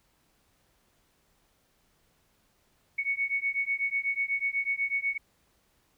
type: beating tone pair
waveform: sine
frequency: 2217 / 2225.1 Hz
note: C#7 / C#7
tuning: 0 / +6 cents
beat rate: 8.1 Hz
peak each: -30 dBFS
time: 2.98-5.18 s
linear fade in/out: 10 ms
effects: pink hiss -69 dBFS RMS until 5.97 s